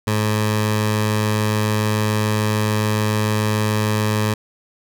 15% pulse tone with notch filter, 106.9 Hz, A2, 49 cents flat, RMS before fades -19 dBFS, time 0.07-4.34 s, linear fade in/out 5 ms, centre 290 Hz, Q 1.6, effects none

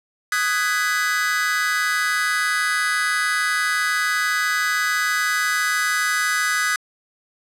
45% pulse chord, G# minor seventh, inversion second, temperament just, 1245.9 / 1495.1 / 1661.2 / 1993.5 Hz, D#6 / F#6 / G#6 / B6, +2 / +18 / 0 / +16 cents, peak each -25 / -24 / -24 / -25 dBFS, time 0.32-6.76 s, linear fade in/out 2 ms, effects low-pass 11000 Hz 12 dB/octave

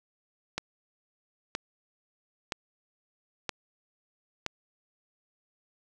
click train, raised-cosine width 0.2 ms, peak -13 dBFS, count 5, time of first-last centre 0.58-4.463 s, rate 1.03 Hz, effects none

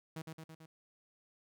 sawtooth tone with echo, 160 Hz, D#3, 49 cents sharp, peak -37 dBFS, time 0.16-0.22 s, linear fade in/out 5 ms, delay 110 ms, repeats 4, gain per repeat -3 dB, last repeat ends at 0.66 s, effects none

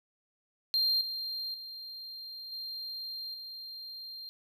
triangle tone with level steps, 4186 Hz, C8, in tune, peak -24 / -33 / -40 / -36 / -40 dBFS, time 0.74-4.29 s, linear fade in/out 0 ms, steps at 1.01 / 1.54 / 2.52 / 3.34 s, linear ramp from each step 2 ms, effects none

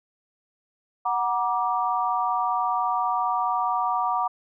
sine chord, Gb augmented, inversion none, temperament equal with one note detuned, 740 / 950.3 / 1174.7 Hz, Gb5 / Bb5 / D6, 0 / +33 / 0 cents, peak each -26 dBFS, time 1.05-4.28 s, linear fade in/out 10 ms, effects none

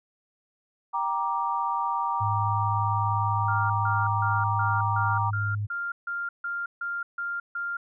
sine chord, G minor, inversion none, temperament just, 784 / 940.8 / 1176 Hz, G5 / Bb5 / D6, 0 / +16 / +2 cents, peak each -32 / -27 / -29 dBFS, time 0.93-5.31 s, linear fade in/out 20 ms
sine tone, 103.83 Hz, G#2, in tune, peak -26 dBFS, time 2.2-5.67 s, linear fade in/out 20 ms
sine tone bursts, 1396.9 Hz, F6, in tune, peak -28 dBFS, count 12, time 3.48-7.77 s, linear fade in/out 5 ms, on 220 ms, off 150 ms
effects none

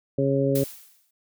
harmonic tone, 137.4 Hz, C#3, 15 cents flat, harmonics 1 / 2 / 3 / 4, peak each -25 / -25 / -25 / -25 dBFS, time 0.18-0.64 s, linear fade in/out 5 ms
blue noise with exponential decay, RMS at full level -30 dBFS, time 0.55-1.11 s, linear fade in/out 5 ms, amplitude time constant 120 ms
effects none

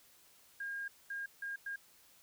sine tone bursts at uneven times, 1618 Hz, G#6, 46 cents flat, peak -38 dBFS, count 4, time 0.6-0.88 / 1.1-1.26 / 1.42-1.56 / 1.66-1.76 s, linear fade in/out 5 ms, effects white hiss -64 dBFS RMS until 2.22 s

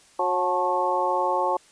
harmonic tone with a mistuned harmonic, 181.8 Hz, F#3, 30 cents flat, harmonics 2 / 3 / 4 / 5 / 6, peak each -30 / -27 / -30 / -24 / -28 dBFS, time 0.19-1.57 s, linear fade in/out 5 ms, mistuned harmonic 5, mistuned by -60 cents, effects white hiss -55 dBFS RMS until 1.71 s + resampled to 22050 Hz

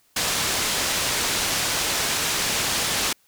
white low-pass noise, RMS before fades -24 dBFS, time 0.16-3.13 s, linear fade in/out 5 ms, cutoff 7200 Hz, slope 12 dB/octave, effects white hiss -62 dBFS RMS until 3.27 s

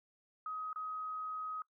sine tone with dropouts, 1262 Hz, D#6, 24 cents sharp, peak -38 dBFS, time 0.46-1.62 s, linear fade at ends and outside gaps 2 ms, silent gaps 0.73-0.759 s, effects noise-tail reverb RT60 0.1 s tail -21 dB re dry

